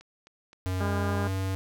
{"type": "click train", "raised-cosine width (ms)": 0.2, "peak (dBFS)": -34, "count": 4, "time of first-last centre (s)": [0.01, 0.791], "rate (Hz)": 3.84}
{"type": "tone with pitch glide", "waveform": "square", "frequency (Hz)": [92.5, 95.38], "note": ["F#2", "G2"], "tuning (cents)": [0, -47], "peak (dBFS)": -28, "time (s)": [0.66, 1.55], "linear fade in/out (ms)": 0, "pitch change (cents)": 53, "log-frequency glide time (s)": [1.04, 1.26]}
{"type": "harmonic tone", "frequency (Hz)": 201.9, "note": "G#3", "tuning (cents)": -49, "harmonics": [1, 2, 3, 4, 5, 6, 7, 8], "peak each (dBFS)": [-33, -36, -38, -39, -40, -41, -41, -42], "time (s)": [0.8, 1.28], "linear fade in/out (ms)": 10}
{"effects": []}